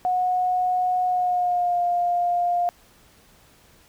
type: tone with pitch glide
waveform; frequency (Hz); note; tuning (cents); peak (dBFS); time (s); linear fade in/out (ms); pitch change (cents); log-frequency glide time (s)
sine; 730 to 703.5; F#5 to F5; -24 to +12; -19; 0.05-2.69; 0; -64; 1.06-1.8
effects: pink hiss -55 dBFS RMS until 3.88 s